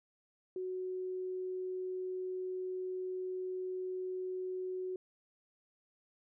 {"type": "tone", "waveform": "sine", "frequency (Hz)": 370, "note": "F#4", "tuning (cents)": 0, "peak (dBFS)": -36, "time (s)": [0.56, 4.96], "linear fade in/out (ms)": 2, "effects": []}